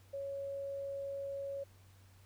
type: tone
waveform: sine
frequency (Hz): 554.4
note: C#5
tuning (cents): 0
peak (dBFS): -38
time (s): 0.13-1.64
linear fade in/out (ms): 10
effects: added 95 Hz sine -59 dBFS peak until 2.25 s + pink hiss -67 dBFS RMS until 2.25 s